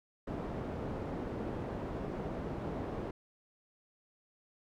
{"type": "low-pass noise", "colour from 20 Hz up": "white", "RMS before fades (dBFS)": -39, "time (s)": [0.27, 3.11], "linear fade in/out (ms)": 5, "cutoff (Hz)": 470, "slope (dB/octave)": 12, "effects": []}